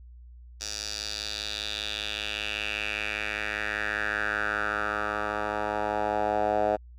10% pulse tone with band-pass filter sweep, 105.1 Hz, G#2, 21 cents sharp, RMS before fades -30 dBFS, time 0.6-6.77 s, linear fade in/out 20 ms, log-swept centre 5500 to 680 Hz, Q 3.5, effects added 60 Hz sine -45 dBFS peak until 6.98 s

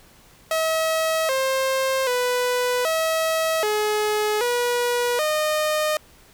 sawtooth tone with pitch steps, 642 / 530 / 495.3 / 644 / 423.5 / 484.7 / 613 Hz, E5 / C5 / B4 / E5 / G#4 / B4 / D#5, -46 / +22 / +5 / -41 / +34 / -32 / -26 cents, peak -16 dBFS, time 0.51-5.97 s, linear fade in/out 2 ms, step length 780 ms, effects pink hiss -52 dBFS RMS until 6.33 s

